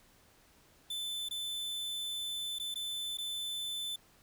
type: tone with dropouts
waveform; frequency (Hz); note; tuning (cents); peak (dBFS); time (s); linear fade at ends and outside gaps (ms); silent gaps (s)
45% pulse; 3520; A7; 0; -36; 0.9-3.96; 5; 1.288-1.309 / 2.587-2.597 / 2.743-2.756 / 3.173-3.184
effects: pink hiss -64 dBFS RMS until 4.22 s